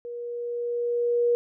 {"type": "tone with level ramp", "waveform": "sine", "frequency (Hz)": 477.9, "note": "A#4", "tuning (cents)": 43, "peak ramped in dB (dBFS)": [-33, -18], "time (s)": [0.05, 1.35], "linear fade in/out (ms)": 0, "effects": []}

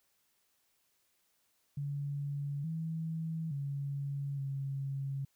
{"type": "tone with pitch steps", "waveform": "sine", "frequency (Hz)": [142.6, 161.8, 140.5, 137.3], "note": ["C#3", "E3", "C#3", "C#3"], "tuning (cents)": [49, -32, 24, -16], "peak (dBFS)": -34, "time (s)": [1.77, 5.25], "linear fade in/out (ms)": 5, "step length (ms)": 870, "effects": ["white hiss -75 dBFS RMS until 5.35 s"]}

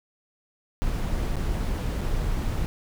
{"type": "noise with dropouts", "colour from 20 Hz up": "brown", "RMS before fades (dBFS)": -26, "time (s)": [0.82, 2.66], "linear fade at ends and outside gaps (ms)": 0, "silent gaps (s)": [[1.357, 1.367], [2.009, 2.014]], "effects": []}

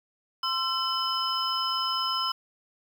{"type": "tone cluster", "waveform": "sine", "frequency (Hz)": [1041, 1343, 3015, 5130], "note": ["C6", "E6", "F#7", "E8"], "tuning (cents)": [-9, 32, 32, -48], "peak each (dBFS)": -31, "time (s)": [0.43, 2.32], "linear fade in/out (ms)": 5, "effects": ["8-bit"]}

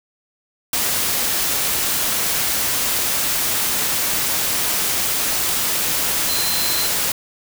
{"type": "tone in noise", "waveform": "sine", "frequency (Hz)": 4100, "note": "C8", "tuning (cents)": -36, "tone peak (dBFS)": -24, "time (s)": [6.29, 6.87], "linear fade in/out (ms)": 2, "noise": "white", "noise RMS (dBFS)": -20, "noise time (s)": [0.73, 7.12], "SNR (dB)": -7, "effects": []}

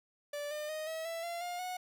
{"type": "tone with pitch steps", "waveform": "45% pulse", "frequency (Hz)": [583, 602.2, 622, 642.4, 663.5, 685.3, 707.9, 731.1], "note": ["D5", "D5", "D#5", "E5", "E5", "F5", "F5", "F#5"], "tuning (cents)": [-13, 43, -1, -45, 11, -33, 23, -21], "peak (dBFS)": -37, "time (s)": [0.33, 1.77], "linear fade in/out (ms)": 5, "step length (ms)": 180, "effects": []}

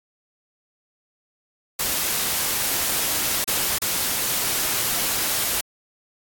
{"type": "noise with dropouts", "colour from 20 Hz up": "white", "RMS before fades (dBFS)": -23, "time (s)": [1.79, 5.61], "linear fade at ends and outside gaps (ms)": 5, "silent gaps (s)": [[3.443, 3.475], [3.785, 3.817]], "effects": ["AAC 64 kbps"]}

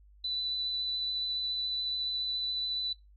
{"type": "tone with vibrato", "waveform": "sine", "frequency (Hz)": 3984, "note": "B7", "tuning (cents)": 14, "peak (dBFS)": -31, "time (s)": [0.24, 2.93], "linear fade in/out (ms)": 5, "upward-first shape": "triangle", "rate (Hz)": 7.1, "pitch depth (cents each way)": 10, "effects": ["noise-tail reverb RT60 0.2 s tail -18 dB re dry", "added 50 Hz sine -55 dBFS peak until 3.16 s"]}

